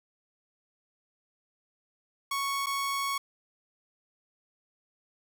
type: tone with dropouts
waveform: sawtooth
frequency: 1108.7 Hz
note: C#6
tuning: in tune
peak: -25 dBFS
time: 2.31-3.18 s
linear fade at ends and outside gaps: 5 ms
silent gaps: 2.661-2.667 s
effects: none